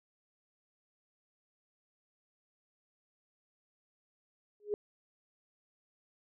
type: tone with exponential growth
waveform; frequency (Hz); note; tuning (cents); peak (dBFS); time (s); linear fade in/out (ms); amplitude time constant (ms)
sine; 415.3; G#4; 0; -26; 4.6-4.74; 1; 29
effects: none